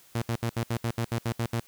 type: tone bursts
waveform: sawtooth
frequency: 116.54 Hz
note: A#2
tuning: in tune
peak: -22 dBFS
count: 11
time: 0.15-1.6 s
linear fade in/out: 5 ms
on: 70 ms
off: 68 ms
effects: white hiss -57 dBFS RMS until 1.67 s